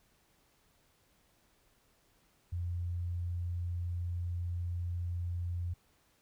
sine tone, 87.31 Hz, F2, in tune, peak -33 dBFS, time 2.52-5.74 s, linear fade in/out 10 ms, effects pink hiss -70 dBFS RMS until 6.21 s

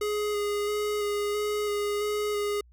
square tone with vibrato, 415.3 Hz, G#4, in tune, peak -27 dBFS, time 0.01-2.61 s, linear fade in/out 5 ms, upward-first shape square, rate 1.5 Hz, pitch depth 13 cents each way, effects added 60 Hz sine -53 dBFS peak until 2.72 s

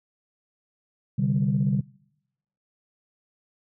sine chord, C suspended second, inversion none, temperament equal, 130.81 / 146.83 / 196 Hz, C3 / D3 / G3, 0 / 0 / 0 cents, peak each -24 dBFS, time 1.18-1.81 s, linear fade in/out 10 ms, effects noise-tail reverb RT60 0.9 s tail -26 dB re dry + tanh soft clip ceiling -13 dBFS

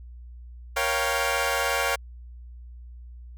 15% pulse chord, G half-diminished seventh, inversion first, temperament equal with one note detuned, 470.8 / 554.4 / 698.5 / 784 Hz, Bb4 / Db5 / F5 / G5, +17 / 0 / 0 / 0 cents, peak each -24 / -21 / -23 / -23 dBFS, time 0.76-1.96 s, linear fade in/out 10 ms, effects added 60 Hz sine -40 dBFS peak until 3.37 s

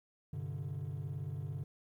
triangle chord, G suspended fourth, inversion none, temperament equal with one note detuned, 98 / 128.94 / 146.83 Hz, G2 / C3 / D3, 0 / -25 / 0 cents, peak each -40 / -40 / -38 dBFS, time 0.33-1.64 s, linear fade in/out 5 ms, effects tanh soft clip ceiling -31 dBFS + 12-bit

